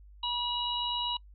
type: harmonic tone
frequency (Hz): 968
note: B5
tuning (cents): -35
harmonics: 1 / 3 / 4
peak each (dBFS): -34 / -34 / -34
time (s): 0.23-1.17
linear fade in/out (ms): 5
effects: noise-tail reverb RT60 0.1 s tail -26 dB re dry + added 50 Hz sine -50 dBFS peak until 1.34 s